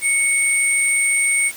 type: tone pair together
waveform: sine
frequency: 2217 / 8731 Hz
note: C#7 / C#9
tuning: 0 / -27 cents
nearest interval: 2 octaves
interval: 2373 cents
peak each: -17 / -18 dBFS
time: 0.01-1.52 s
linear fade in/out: 50 ms
effects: white hiss -37 dBFS RMS until 1.56 s